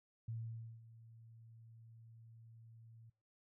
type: tone with ADSR envelope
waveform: sine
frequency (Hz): 113.8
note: A#2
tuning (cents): -41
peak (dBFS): -40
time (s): 0.28-3.1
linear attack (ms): 5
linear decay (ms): 520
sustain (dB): -17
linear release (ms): 7
effects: noise-tail reverb RT60 0.4 s tail -23 dB re dry